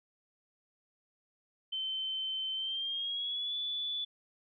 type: tone with pitch glide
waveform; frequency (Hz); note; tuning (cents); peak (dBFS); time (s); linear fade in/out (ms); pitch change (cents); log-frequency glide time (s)
sine; 3083 to 3461; G7 to A7; -29 to -29; -33; 1.72-4.05; 10; +200; 2.54-3.56
effects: none